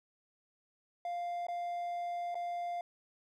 triangle tone with dropouts, 698.5 Hz, F5, in tune, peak -33 dBFS, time 1.05-2.81 s, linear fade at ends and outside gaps 2 ms, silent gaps 1.468-1.484 / 2.345-2.353 s, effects none

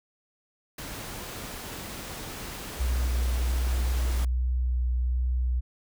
pink noise, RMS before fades -38 dBFS, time 0.78-4.25 s, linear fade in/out 5 ms
sine tone with vibrato, 61.9 Hz, B1, 5 cents sharp, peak -23 dBFS, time 2.79-5.61 s, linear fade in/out 20 ms, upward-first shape sine, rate 1.3 Hz, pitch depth 14 cents each way
effects none

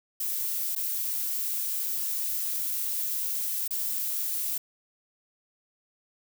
violet noise with dropouts, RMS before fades -30 dBFS, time 0.2-4.58 s, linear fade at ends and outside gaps 5 ms, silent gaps 0.752-0.761 / 3.678-3.707 s, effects none

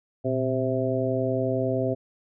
harmonic tone with a mistuned harmonic, 130.81 Hz, C3, in tune, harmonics 1 / 2 / 3 / 4 / 5, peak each -29 / -29 / -29 / -29 / -29 dBFS, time 0.24-1.95 s, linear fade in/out 20 ms, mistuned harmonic 1, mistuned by -140 cents, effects none

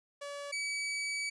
sawtooth tone pair in turn, 571 / 2284 Hz, D5 / D7, -49 / -49 cents, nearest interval 2 octaves, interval 2400 cents, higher second, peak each -36 / -30 dBFS, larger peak second, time 0.21-0.52 / 0.52-1.3 s, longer second, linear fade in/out 10 ms, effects resampled to 22050 Hz + 12-bit

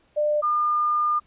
sine tone pair in turn, 598 / 1208.5 Hz, D5 / D6, +31 / +49 cents, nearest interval octave, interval 1218 cents, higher second, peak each -19 dBFS, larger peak neither, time 0.16-0.42 / 0.42-1.2 s, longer second, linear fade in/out 20 ms, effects pink hiss -62 dBFS RMS until 1.26 s + resampled to 8000 Hz

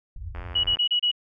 white low-pass noise, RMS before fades -36 dBFS, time 0.16-0.74 s, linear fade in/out 5 ms, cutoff 100 Hz, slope 48 dB/octave
click train, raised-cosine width 0.5 ms, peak -25 dBFS, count 38, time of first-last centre 0.35-0.77 s, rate 88.1 Hz
sine tone bursts, 2922 Hz, F#7, 22 cents flat, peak -19 dBFS, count 5, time 0.55-1.115 s, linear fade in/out 10 ms, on 89 ms, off 30 ms
effects none

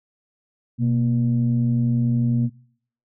sine tone pair together, 124.45 / 235.4 Hz, B2 / A#3, +14 / +17 cents, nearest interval major seventh, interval 1103 cents, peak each -18 / -20 dBFS, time 0.78-2.5 s, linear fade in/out 50 ms, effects noise-tail reverb RT60 0.6 s tail -22 dB re dry + tanh soft clip ceiling -11 dBFS

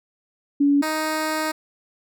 sine / 10% pulse tone pair in turn, 284.4 / 312 Hz, C#4 / D#4, +45 / +5 cents, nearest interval major second, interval 160 cents, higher second, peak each -14 dBFS, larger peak neither, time 0.6-0.82 / 0.82-1.52 s, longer second, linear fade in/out 10 ms, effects none

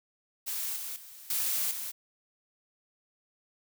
blue noise with level steps, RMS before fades -34 / -38 / -49 / -30 / -37 dBFS, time 0.46-1.92 s, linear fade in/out 20 ms, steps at 0.76 / 0.96 / 1.3 / 1.71 s, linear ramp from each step 2 ms, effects none

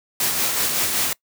white noise with tremolo, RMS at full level -20 dBFS, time 0.2-1.13 s, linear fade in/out 2 ms, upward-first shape sine, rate 5.3 Hz, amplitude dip 35%, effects noise-tail reverb RT60 0.1 s tail -23 dB re dry + high-pass 80 Hz 12 dB/octave

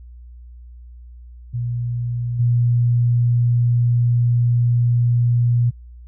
sine tone with level steps, 120 Hz, B2, 49 cents flat, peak -20 / -13 dBFS, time 1.53-5.71 s, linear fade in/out 20 ms, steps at 2.39 s, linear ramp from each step 10 ms, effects added 60 Hz sine -37 dBFS peak until 6.07 s

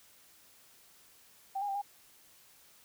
sine tone with pitch steps, 780 / 818 / 787 / 811 Hz, G5 / G#5 / G5 / G#5, -9 / -26 / +7 / -41 cents, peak -32 dBFS, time 1.55-1.818 s, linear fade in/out 10 ms, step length 67 ms, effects white hiss -61 dBFS RMS until 2.84 s

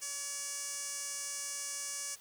15% pulse tone with band-pass filter, 568 Hz, C#5, 42 cents sharp, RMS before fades -40 dBFS, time 0.01-2.16 s, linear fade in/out 20 ms, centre 7500 Hz, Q 6.3, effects white hiss -58 dBFS RMS until 2.2 s

